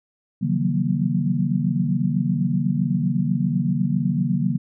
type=tone cluster; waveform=sine; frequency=136.5 / 156.5 / 180.9 / 188.8 / 234.9 Hz; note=C#3 / D#3 / F#3 / F#3 / A#3; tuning=-26 / +10 / -39 / +35 / +13 cents; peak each=-25 dBFS; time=0.41-4.58 s; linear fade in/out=20 ms; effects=none